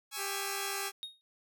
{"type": "chord", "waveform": "5% pulse", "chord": "C# minor", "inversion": "second", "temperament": "equal", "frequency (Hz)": [830.6, 1108.7, 1318.5], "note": ["G#5", "C#6", "E6"], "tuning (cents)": [0, 0, 0], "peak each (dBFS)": [-28, -30, -29], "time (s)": [0.11, 0.92], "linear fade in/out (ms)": 50}
{"type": "tone", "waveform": "10% pulse", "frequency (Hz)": 395.6, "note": "G4", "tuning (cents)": 16, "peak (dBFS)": -29, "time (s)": [0.16, 0.92], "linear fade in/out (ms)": 50}
{"type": "tone with exponential decay", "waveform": "triangle", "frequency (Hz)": 3729, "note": "A#7", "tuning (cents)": 0, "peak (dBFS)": -33, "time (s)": [1.03, 1.21], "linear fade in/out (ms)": 0, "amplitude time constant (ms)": 39}
{"effects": []}